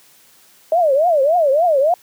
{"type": "tone with vibrato", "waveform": "sine", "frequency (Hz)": 617, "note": "D#5", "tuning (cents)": -15, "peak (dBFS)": -11, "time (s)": [0.72, 1.94], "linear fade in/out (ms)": 2, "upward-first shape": "triangle", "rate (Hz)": 3.5, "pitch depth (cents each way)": 300, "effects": ["white hiss -50 dBFS RMS until 2.02 s", "high-pass 100 Hz 12 dB/octave"]}